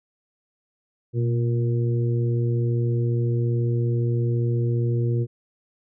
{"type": "harmonic tone with a mistuned harmonic", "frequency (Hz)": 117.6, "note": "A#2", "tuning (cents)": 16, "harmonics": [1, 2, 3, 4], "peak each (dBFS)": [-20, -34, -29, -34], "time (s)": [1.13, 5.27], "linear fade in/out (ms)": 50, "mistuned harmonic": 1, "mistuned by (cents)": 44, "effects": []}